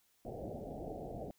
white low-pass noise, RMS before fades -44 dBFS, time 0.25-1.31 s, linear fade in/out 0 ms, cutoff 760 Hz, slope 96 dB/octave, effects white hiss -73 dBFS RMS until 1.38 s

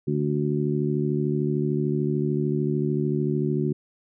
harmonic tone, 73.42 Hz, D2, in tune, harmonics 2 / 3 / 4 / 5, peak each -25 / -28 / -30 / -27 dBFS, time 0.07-3.73 s, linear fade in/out 10 ms, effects none

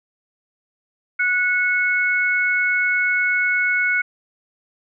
sine tone pair together, 1468.3 / 2200 Hz, F#6 / C#7, -14 / -14 cents, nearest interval perfect fifth, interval 700 cents, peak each -19 dBFS, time 1.19-4.02 s, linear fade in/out 10 ms, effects none

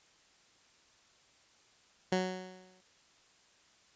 15% pulse tone with exponential decay, 185 Hz, F#3, in tune, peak -20 dBFS, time 2.12-2.81 s, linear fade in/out 5 ms, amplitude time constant 150 ms, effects white hiss -65 dBFS RMS until 3.95 s + resampled to 16000 Hz

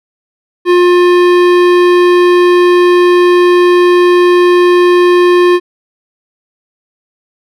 sine tone with hard clipping, 355 Hz, F4, 28 cents sharp, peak -6 dBFS, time 0.65-5.6 s, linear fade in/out 50 ms, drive 16 dB, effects none

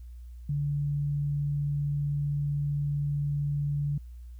sine tone, 144.5 Hz, D3, 28 cents flat, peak -26 dBFS, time 0.49-3.98 s, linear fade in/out 5 ms, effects added 60 Hz sine -41 dBFS peak until 4.39 s + white hiss -71 dBFS RMS until 4.39 s

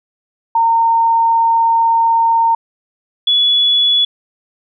sine tone pair in turn, 916 / 3408 Hz, A#5 / G#7, -31 / +44 cents, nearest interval octave + major seventh, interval 2275 cents, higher second, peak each -9 dBFS, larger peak neither, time 0.55-2.55 / 3.27-4.05 s, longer first, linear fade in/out 5 ms, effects none

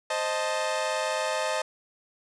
sawtooth chord, A diminished, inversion first, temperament equal, 523.3 / 622.3 / 880 Hz, C5 / Eb5 / A5, 0 / 0 / 0 cents, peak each -28 / -25 / -28 dBFS, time 0.1-1.62 s, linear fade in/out 5 ms, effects resampled to 22050 Hz + 9-bit

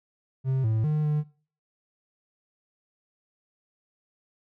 triangle tone with pitch steps, 132.2 / 110.3 / 152.3 / 150.3 Hz, C3 / A2 / D#3 / D3, +18 / +5 / -37 / +40 cents, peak -20 dBFS, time 0.44-1.24 s, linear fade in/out 50 ms, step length 200 ms, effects noise-tail reverb RT60 0.4 s tail -19 dB re dry

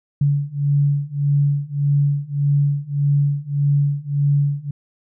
sine beating tone pair, 142.1 / 143.8 Hz, C#3 / D3, +43 / -36 cents, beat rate 1.7 Hz, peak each -19 / -18 dBFS, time 0.21-4.71 s, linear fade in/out 5 ms, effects none

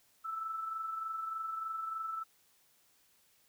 sine tone with amplitude modulation, 1318.5 Hz, E6, in tune, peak -34 dBFS, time 0.24-2.24 s, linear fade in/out 20 ms, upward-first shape sine, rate 23.3 Hz, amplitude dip 45%, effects white hiss -69 dBFS RMS until 3.48 s

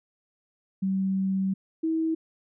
sine tone pair in turn, 191.7 / 322.4 Hz, G3 / E4, -38 / -38 cents, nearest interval major sixth, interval 900 cents, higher second, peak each -23 dBFS, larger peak neither, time 0.82-1.54 / 1.83-2.15 s, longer first, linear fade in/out 10 ms, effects none

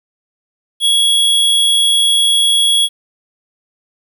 square tone, 3336 Hz, G#7, 7 cents sharp, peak -10 dBFS, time 0.8-2.89 s, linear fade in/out 50 ms, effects 8-bit

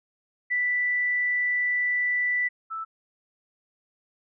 sine tone pair in turn, 1975 / 1318.2 Hz, B6 / E6, 0 / 0 cents, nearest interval perfect fifth, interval 700 cents, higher first, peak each -22 / -30 dBFS, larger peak first, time 0.5-2.49 / 2.7-2.85 s, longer first, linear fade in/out 20 ms, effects none

